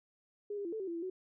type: tone with pitch steps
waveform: sine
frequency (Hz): 412.1 / 403.5 / 339.5 / 439.8 / 383 / 338.9 / 334.8 / 372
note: G#4 / G#4 / F4 / A4 / G4 / E4 / E4 / F#4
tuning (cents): -13 / -50 / -49 / -1 / -40 / +48 / +27 / +9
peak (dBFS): -36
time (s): 0.5-1.1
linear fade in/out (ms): 5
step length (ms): 75
effects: none